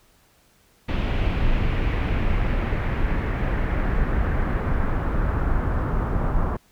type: noise with low-pass filter sweep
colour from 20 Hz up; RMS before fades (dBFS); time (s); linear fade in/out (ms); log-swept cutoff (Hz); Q
brown; -22; 0.88-6.57; 10; 2900 to 1200; 2
effects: pink hiss -59 dBFS RMS until 6.71 s